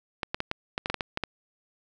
clicks, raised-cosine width 0.3 ms, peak -12 dBFS, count 11, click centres 0.232 / 0.345 / 0.404 / 0.514 / 0.779 / 0.859 / 0.9 / 0.943 / 1.008 / 1.174 / 1.237 s, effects none

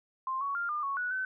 sine tone with pitch steps, 1051 / 1118 / 1397 / 1204 / 1108 / 1471 / 1522 Hz, C6 / C#6 / F6 / D6 / C#6 / F#6 / F#6, +7 / +14 / 0 / +43 / -1 / -11 / +48 cents, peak -30 dBFS, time 0.27-1.25 s, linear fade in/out 2 ms, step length 140 ms, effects none

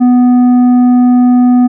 sine tone with tanh clipping, 247.5 Hz, B3, 4 cents sharp, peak -5 dBFS, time 0-1.68 s, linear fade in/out 20 ms, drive 7 dB, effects none

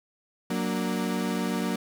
35% pulse chord, Gb augmented, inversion none, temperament equal, 185 / 233.1 / 293.7 Hz, Gb3 / Bb3 / D4, 0 / 0 / 0 cents, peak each -28 / -28 / -32 dBFS, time 0.5-1.76 s, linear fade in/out 5 ms, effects none

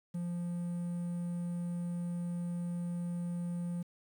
triangle tone with quantisation, 173.9 Hz, F3, 7 cents flat, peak -32 dBFS, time 0.14-3.83 s, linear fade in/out 10 ms, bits 10, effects none

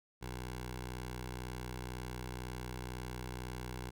10% pulse tone with notch filter, 62 Hz, B1, 7 cents sharp, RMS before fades -43 dBFS, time 0.21-3.91 s, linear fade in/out 20 ms, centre 240 Hz, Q 1.4, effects none

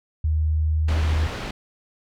sine tone with pitch glide, 77.78 to 78.37 Hz, D#2 to D#2, 0 to +13 cents, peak -18 dBFS, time 0.24-1.27 s, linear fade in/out 5 ms, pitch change +13 cents, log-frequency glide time 0.59-0.96 s
pink low-pass noise, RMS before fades -31 dBFS, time 0.88-1.51 s, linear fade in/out 5 ms, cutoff 3700 Hz, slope 12 dB/octave
effects none

